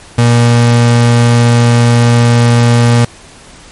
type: tone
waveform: 35% pulse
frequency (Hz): 118.8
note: A#2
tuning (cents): +33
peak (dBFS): -3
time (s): 0.18-3.05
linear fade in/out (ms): 5
effects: pink hiss -36 dBFS RMS until 3.71 s + MP3 48 kbps